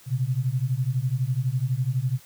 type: beating tone pair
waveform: sine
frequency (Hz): 122.4 / 134.4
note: B2 / C3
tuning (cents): -15 / +47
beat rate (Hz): 12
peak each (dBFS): -25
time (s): 0.06-2.2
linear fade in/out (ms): 50
effects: white hiss -52 dBFS RMS until 2.25 s